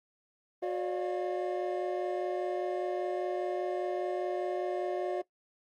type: tone cluster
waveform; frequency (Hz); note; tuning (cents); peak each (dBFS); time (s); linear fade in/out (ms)
triangle; 363.6 / 553 / 598 / 707; F#4 / C#5 / D5 / F5; -30 / -4 / +31 / +21; -31 / -38 / -35 / -36; 0.62-5.22; 10
effects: noise-tail reverb RT60 0.1 s tail -19 dB re dry + Opus 32 kbps